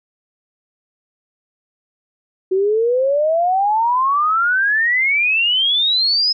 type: exponential sweep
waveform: sine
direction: up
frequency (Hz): 369.1 to 5160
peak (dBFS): -13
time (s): 2.51-6.33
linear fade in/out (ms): 10
effects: none